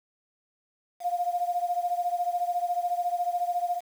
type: beating tone pair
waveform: sine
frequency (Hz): 702 / 716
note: F5 / F5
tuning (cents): +9 / +43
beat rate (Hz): 14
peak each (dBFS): -27 / -30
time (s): 1-3.81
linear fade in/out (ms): 50
effects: 8-bit